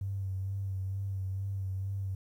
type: tone with vibrato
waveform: triangle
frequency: 96.6 Hz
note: G2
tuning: 25 cents flat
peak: -28 dBFS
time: 0.01-2.15 s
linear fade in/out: 5 ms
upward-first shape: sine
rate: 2.2 Hz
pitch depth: 34 cents each way
effects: tanh soft clip ceiling -30 dBFS + 11-bit